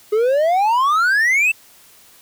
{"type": "exponential sweep", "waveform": "triangle", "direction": "up", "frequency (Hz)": [412.2, 2700], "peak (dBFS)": -11, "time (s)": [0.12, 1.52], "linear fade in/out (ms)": 10, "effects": ["white hiss -48 dBFS RMS until 2.21 s"]}